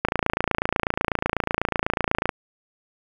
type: click train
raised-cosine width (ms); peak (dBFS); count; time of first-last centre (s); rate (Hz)
0.5; -5; 64; 0.05-2.292; 28.1
effects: 7-bit